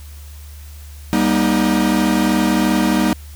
45% pulse chord, Eb major, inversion first, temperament equal with one note detuned, 196 / 238.9 / 311.1 Hz, G3 / Bb3 / Eb4, 0 / +43 / 0 cents, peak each -18 dBFS, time 1.13-3.13 s, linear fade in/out 0 ms, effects added 73 Hz sine -33 dBFS peak until 3.35 s + white hiss -45 dBFS RMS until 3.35 s

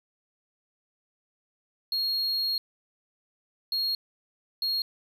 triangle tone bursts at uneven times, 4280 Hz, C8, 38 cents sharp, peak -24 dBFS, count 3, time 1.92-2.58 / 3.72-3.95 / 4.62-4.82 s, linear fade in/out 2 ms, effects none

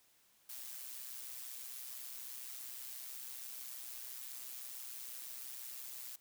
blue noise with amplitude modulation, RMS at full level -45 dBFS, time 0.49-6.16 s, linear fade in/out 5 ms, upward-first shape sine, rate 126 Hz, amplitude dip 55%, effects white hiss -70 dBFS RMS until 6.2 s

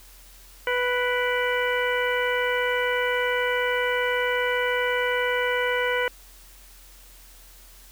harmonic tone with a mistuned harmonic, 493.9 Hz, B4, in tune, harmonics 1 / 2 / 3 / 4 / 5 / 6, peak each -25 / -30 / -28 / -29 / -33 / -34 dBFS, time 0.67-6.08 s, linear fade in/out 2 ms, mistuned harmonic 5, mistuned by -100 cents, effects added 43 Hz sine -49 dBFS peak until 7.91 s + white hiss -51 dBFS RMS until 7.91 s

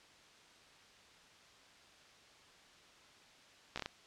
slowing click train, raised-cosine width 0.2 ms, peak -21 dBFS, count 5, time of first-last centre 3.76-3.859 s, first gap 15 ms, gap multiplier 1.35, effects white hiss -61 dBFS RMS until 4.06 s + low-pass 5000 Hz 12 dB/octave

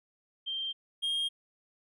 sine / triangle tone pair in turn, 3162 / 3230 Hz, G7 / G#7, +14 / -49 cents, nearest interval unison, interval 37 cents, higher second, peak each -32 / -27 dBFS, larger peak second, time 0.46-0.73 / 1.02-1.29 s, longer neither, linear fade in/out 20 ms, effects none

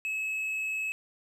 triangle tone, 2581 Hz, E7, 37 cents flat, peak -28 dBFS, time 0.05-0.92 s, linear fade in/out 0 ms, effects none

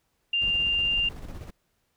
sine tone, 2794 Hz, F7, in tune, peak -22 dBFS, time 0.33-1.09 s, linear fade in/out 5 ms
brown noise with tremolo, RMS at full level -37 dBFS, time 0.41-1.51 s, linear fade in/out 10 ms, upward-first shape square, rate 16 Hz, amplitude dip 40%
effects pink hiss -73 dBFS RMS until 1.96 s

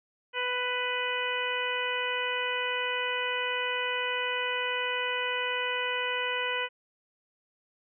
harmonic tone, 496.5 Hz, B4, 9 cents sharp, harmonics 1 / 2 / 3 / 4 / 5 / 6, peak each -35 / -35 / -35 / -35 / -35 / -35 dBFS, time 0.33-6.69 s, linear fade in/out 50 ms, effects none

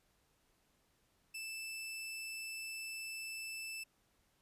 sawtooth tone, 2641 Hz, E7, 3 cents sharp, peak -39 dBFS, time 1.34-3.84 s, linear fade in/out 10 ms, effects pink hiss -75 dBFS RMS until 4.41 s + resampled to 32000 Hz

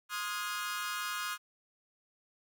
sawtooth chord, F minor seventh, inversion second, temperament equal with one note detuned, 1046.5 / 1244.5 / 1429.6 / 1661.2 Hz, C6 / Eb6 / F6 / Ab6, 0 / 0 / +40 / 0 cents, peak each -39 / -35 / -36 / -39 dBFS, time 0.09-1.38 s, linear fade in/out 50 ms, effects none

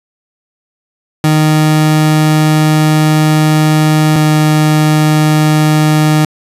30% pulse tone pair in turn, 154.4 / 153.51 Hz, D#3 / D#3, -13 / -23 cents, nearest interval unison, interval 10 cents, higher first, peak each -4 dBFS, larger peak neither, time 1.24-4.16 / 4.16-6.25 s, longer first, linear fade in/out 2 ms, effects resampled to 32000 Hz + 7-bit

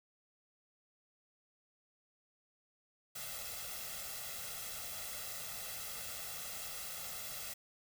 white noise with comb filter, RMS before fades -44 dBFS, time 3.15-7.54 s, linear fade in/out 10 ms, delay 1.5 ms, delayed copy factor +0.75, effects none

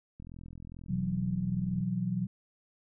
click train, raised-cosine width 5 ms, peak -34 dBFS, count 69, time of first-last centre 0.2-1.808 s, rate 42.3 Hz
sine chord, B suspended fourth, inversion none, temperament equal, 123.47 / 164.81 / 185 Hz, B2 / E3 / F#3, 0 / 0 / 0 cents, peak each -35 / -35 / -31 dBFS, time 0.89-2.27 s, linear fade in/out 10 ms
effects none

